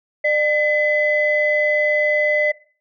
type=tone pair together; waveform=sine; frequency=600 / 2018 Hz; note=D5 / B6; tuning=+37 / +37 cents; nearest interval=octave + major sixth; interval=2100 cents; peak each=-17 dBFS; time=0.24-2.52 s; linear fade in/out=10 ms; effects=noise-tail reverb RT60 0.4 s tail -19 dB re dry + tanh soft clip ceiling -7 dBFS